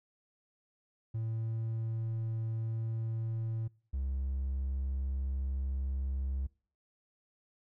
triangle tone pair in turn, 112.6 / 66.87 Hz, A2 / C2, +40 / +38 cents, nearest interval major sixth, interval 902 cents, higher first, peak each -30 / -29 dBFS, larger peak second, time 1.14-3.68 / 3.93-6.47 s, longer neither, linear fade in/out 10 ms, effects noise-tail reverb RT60 0.5 s tail -26 dB re dry + tanh soft clip ceiling -25 dBFS

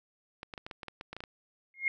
clicks, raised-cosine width 0.3 ms, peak -25 dBFS, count 12, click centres 0.431 / 0.538 / 0.578 / 0.665 / 0.712 / 0.832 / 0.883 / 1.011 / 1.13 / 1.166 / 1.205 / 1.238 s
sine tone with exponential growth, 2142 Hz, C7, 40 cents sharp, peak -22 dBFS, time 1.74-1.88 s, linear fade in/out 1 ms, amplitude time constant 30 ms
effects none

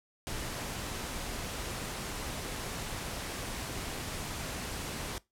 pink noise, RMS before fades -38 dBFS, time 0.27-5.18 s, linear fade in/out 0 ms, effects noise-tail reverb RT60 0.2 s tail -21 dB re dry + low-pass 12000 Hz 12 dB/octave

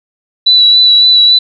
sine tone with vibrato, 3951 Hz, B7, in tune, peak -3 dBFS, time 0.46-1.39 s, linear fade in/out 10 ms, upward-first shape sine, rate 3.6 Hz, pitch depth 18 cents each way, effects none

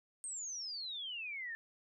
sine exponential sweep, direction down, 8600 to 1756 Hz, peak -40 dBFS, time 0.24-1.55 s, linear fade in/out 0 ms, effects none

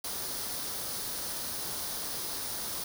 white noise with comb filter, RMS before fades -36 dBFS, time 0.04-2.84 s, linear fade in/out 5 ms, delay 0.2 ms, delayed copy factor +0.5, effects none

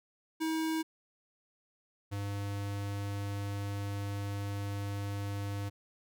square tone pair in turn, 319.7 / 100.7 Hz, D#4 / G2, +47 / +47 cents, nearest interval octave + minor sixth, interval 2000 cents, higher first, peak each -31 / -35 dBFS, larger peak first, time 0.4-0.83 / 2.11-5.7 s, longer second, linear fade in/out 20 ms, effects none

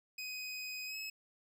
25% pulse tone with pitch glide, 2510 to 2576 Hz, D#7 to E7, +15 to -41 cents, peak -37 dBFS, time 0.18-1.1 s, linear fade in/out 5 ms, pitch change +44 cents, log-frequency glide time 0.86-0.96 s, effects none

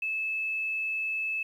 sine tone, 2610 Hz, E7, 18 cents flat, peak -28 dBFS, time 0.02-1.43 s, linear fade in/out 5 ms, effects 10-bit

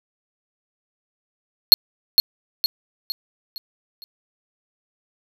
square tone with echo, 4314 Hz, C#8, 48 cents flat, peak -3 dBFS, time 1.72-1.74 s, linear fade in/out 0 ms, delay 460 ms, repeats 5, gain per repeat -7 dB, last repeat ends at 4.04 s, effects none

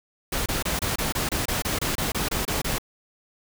pink noise bursts, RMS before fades -26 dBFS, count 15, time 0.32-2.784 s, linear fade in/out 5 ms, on 140 ms, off 26 ms, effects none

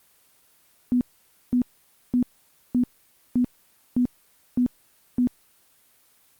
sine tone bursts, 246.9 Hz, B3, in tune, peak -17 dBFS, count 8, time 0.92-5.272 s, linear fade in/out 0 ms, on 89 ms, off 520 ms, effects white hiss -60 dBFS RMS until 6.39 s + Opus 24 kbps

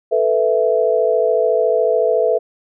sine chord, A suspended second, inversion none, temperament equal, 440 / 493.9 / 659.3 Hz, A4 / B4 / E5, 0 / 0 / 0 cents, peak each -17 dBFS, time 0.11-2.39 s, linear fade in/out 20 ms, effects none

